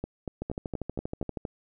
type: two click trains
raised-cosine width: 2 ms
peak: -19 / -19 dBFS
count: 14 / 6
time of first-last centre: 0.42-1.452 / 0.04-1.228 s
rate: 12.6 / 4.21 Hz
effects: none